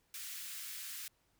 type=high-pass noise; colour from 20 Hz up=white; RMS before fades=-45 dBFS; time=0.14-1.08 s; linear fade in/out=2 ms; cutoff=1500 Hz; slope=24 dB/octave; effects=pink hiss -75 dBFS RMS until 1.39 s